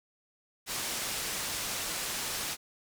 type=low-pass noise; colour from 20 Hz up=white; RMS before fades=-35 dBFS; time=0.66-2.57 s; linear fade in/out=50 ms; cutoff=9500 Hz; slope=12 dB/octave; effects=none